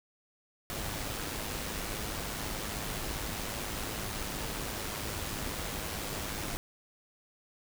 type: noise with amplitude modulation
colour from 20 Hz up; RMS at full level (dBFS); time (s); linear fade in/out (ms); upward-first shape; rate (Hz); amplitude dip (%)
pink; -35; 0.7-6.57; 0; sine; 105; 40
effects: none